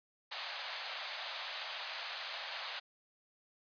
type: band-pass noise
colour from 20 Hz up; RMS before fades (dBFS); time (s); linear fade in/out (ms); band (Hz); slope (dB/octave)
white; -43; 0.31-2.8; 10; 570 to 4600; 48
effects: resampled to 11025 Hz